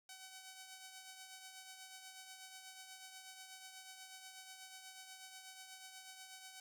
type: tone with tremolo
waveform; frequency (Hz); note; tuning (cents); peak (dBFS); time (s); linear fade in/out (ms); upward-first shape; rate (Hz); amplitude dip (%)
5% pulse; 757; F#5; +39; -39; 0.09-6.6; 2; triangle; 8.2; 50
effects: none